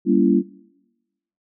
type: chord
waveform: sine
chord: G diminished seventh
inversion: none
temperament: just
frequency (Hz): 196 / 235.2 / 282.2 / 338.7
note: G3 / Bb3 / Db4 / Fb4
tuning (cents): 0 / +16 / +31 / +47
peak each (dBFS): -19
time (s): 0.05-0.43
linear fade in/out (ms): 50
effects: noise-tail reverb RT60 1.0 s tail -21 dB re dry